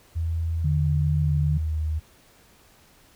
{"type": "tone with pitch glide", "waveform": "sine", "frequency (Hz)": [82.41, 77.78], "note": ["E2", "D#2"], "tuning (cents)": [0, 0], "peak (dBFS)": -23, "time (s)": [0.15, 2], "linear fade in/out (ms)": 20, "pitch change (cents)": -100, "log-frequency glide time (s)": [1.12, 1.77]}
{"type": "tone with vibrato", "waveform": "sine", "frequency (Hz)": 148.7, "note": "D3", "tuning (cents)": 22, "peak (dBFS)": -21, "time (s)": [0.64, 1.58], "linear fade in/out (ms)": 10, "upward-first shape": "triangle", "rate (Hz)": 2.4, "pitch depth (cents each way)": 20}
{"effects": ["pink hiss -56 dBFS RMS until 3.15 s"]}